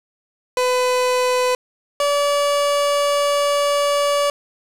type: tone pair in turn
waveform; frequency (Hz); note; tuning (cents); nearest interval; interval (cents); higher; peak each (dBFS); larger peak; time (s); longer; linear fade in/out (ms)
30% pulse; 502 / 574.9; B4 / D5; +28 / -37; major second; 235; second; -13; neither; 0.57-1.55 / 2-4.3; second; 2
effects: low-pass 11000 Hz 12 dB/octave + 7-bit